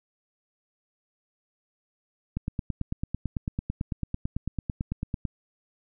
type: click train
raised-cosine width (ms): 5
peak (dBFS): -16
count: 27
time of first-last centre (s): 2.37-5.252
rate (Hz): 9.02
effects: none